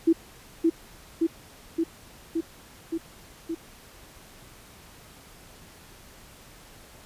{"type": "tone with echo", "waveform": "sine", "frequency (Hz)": 329.6, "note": "E4", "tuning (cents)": 0, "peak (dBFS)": -15, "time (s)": [0.07, 0.13], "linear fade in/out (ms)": 10, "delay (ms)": 570, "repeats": 6, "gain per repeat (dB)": -2, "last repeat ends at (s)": 3.55, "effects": ["pink hiss -50 dBFS RMS until 7.05 s", "resampled to 32000 Hz"]}